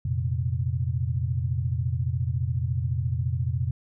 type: chord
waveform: sine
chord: F suspended fourth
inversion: none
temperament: equal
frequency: 87.31 / 116.54 / 130.81 Hz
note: F2 / Bb2 / C3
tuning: 0 / 0 / 0 cents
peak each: -28 dBFS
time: 0.05-3.71 s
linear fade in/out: 5 ms
effects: none